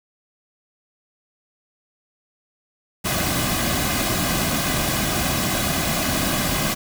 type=noise with comb filter; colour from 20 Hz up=pink; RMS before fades=-22 dBFS; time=3.04-6.75 s; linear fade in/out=20 ms; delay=2.2 ms; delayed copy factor=-0.6; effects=none